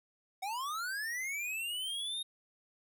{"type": "linear sweep", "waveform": "square", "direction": "up", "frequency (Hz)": [733, 3729], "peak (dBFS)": -36, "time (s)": [0.42, 2.23], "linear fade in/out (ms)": 10, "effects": []}